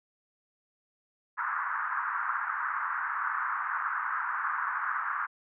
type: band-pass noise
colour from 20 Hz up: white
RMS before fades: -32 dBFS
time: 1.37-5.27 s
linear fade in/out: 20 ms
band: 1000 to 1600 Hz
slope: 48 dB/octave
effects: none